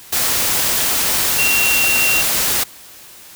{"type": "tone in noise", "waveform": "sine", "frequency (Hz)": 2743, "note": "F7", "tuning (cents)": -32, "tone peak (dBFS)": -15, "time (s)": [1.38, 2.22], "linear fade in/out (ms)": 10, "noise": "white", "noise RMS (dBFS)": -17, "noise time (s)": [0.12, 2.64], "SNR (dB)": -1, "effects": ["white hiss -40 dBFS RMS until 3.35 s"]}